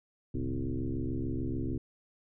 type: tone with frequency modulation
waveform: sine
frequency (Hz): 122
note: B2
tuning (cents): -21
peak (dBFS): -30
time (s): 0.34-1.78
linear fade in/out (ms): 5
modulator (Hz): 66.8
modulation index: 3.5
effects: none